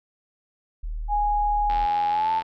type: tone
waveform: sine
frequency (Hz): 38.82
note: D#1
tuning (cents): -3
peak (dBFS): -27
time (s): 0.83-1.86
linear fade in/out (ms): 10
type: tone with pitch glide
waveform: sine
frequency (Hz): 828 to 882.3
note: G#5 to A5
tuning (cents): -5 to +5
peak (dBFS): -20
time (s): 1.08-2.43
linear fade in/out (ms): 50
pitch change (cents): +110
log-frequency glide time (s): 2.1-2.31
type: click train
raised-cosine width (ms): 0.3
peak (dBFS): -20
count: 63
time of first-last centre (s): 1.7-2.42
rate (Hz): 86.1
effects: none